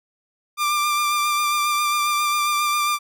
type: tone with vibrato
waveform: sawtooth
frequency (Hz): 1188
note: D6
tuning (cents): +20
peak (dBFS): -15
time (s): 0.57-2.99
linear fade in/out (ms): 50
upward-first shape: sine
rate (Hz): 7.4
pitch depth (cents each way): 20
effects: none